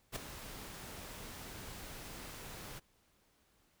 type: noise with ADSR envelope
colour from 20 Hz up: pink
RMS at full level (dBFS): -37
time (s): 0.12-2.8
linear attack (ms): 41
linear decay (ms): 6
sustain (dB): -11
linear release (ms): 21
effects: pink hiss -72 dBFS RMS until 3.8 s